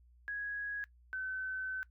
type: tone pair in turn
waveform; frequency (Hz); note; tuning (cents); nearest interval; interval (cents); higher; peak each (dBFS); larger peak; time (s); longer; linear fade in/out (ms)
sine; 1661.2 / 1523.9; G#6 / G6; 0 / -49; minor second; 149; first; -36 / -36; neither; 0.28-0.84 / 1.13-1.83; second; 0
effects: noise-tail reverb RT60 0.1 s tail -19 dB re dry + added 60 Hz sine -60 dBFS peak until 1.9 s